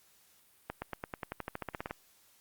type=accelerating click train; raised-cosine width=0.5 ms; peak=-21 dBFS; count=16; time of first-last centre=0.7-1.909 s; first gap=120 ms; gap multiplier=0.94; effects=white hiss -65 dBFS RMS until 2.4 s + Opus 48 kbps